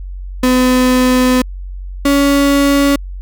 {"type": "tone pair in turn", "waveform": "35% pulse", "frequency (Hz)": [253.6, 281.3], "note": ["B3", "C#4"], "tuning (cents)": [46, 26], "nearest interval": "major second", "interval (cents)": 180, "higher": "second", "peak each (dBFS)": [-7, -7], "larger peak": "neither", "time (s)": [[0.43, 1.42], [2.05, 2.96]], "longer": "first", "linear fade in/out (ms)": 5, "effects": ["added 46 Hz sine -23 dBFS peak until 3.21 s"]}